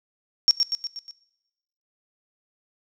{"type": "tone with echo", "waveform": "sine", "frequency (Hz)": 5520, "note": "F8", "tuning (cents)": -21, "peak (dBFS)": -12, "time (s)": [0.48, 0.51], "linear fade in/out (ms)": 0, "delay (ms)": 120, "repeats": 5, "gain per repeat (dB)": -5, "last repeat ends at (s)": 1.11, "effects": ["noise-tail reverb RT60 1.0 s tail -20 dB re dry"]}